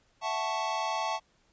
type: chord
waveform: square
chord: F# minor seventh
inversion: third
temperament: equal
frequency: 659.3 / 740 / 880 / 1108.7 Hz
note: E5 / F#5 / A5 / C#6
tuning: 0 / 0 / 0 / 0 cents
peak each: -37 / -38 / -33 / -36 dBFS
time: 0.21-1.2 s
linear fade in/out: 50 ms
effects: pink hiss -68 dBFS RMS until 1.52 s + resampled to 16000 Hz